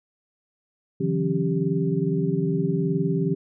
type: tone cluster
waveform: sine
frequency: 140.3 / 162.7 / 182.1 / 272.4 / 393.3 Hz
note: C#3 / E3 / F#3 / C#4 / G4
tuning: +21 / -22 / -27 / -30 / +6 cents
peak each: -30 / -24 / -28 / -29 / -27 dBFS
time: 1-3.35 s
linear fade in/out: 10 ms
effects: none